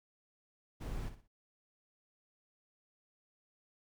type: noise with echo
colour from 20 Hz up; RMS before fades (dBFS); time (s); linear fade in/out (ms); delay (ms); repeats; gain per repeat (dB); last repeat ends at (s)
brown; -40; 0.8-1.1; 20; 60; 3; -10; 1.28
effects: none